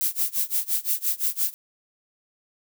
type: noise with tremolo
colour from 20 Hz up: violet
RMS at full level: -22 dBFS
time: 0.01-1.54 s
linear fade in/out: 0 ms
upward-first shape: sine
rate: 5.8 Hz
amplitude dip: 95%
effects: none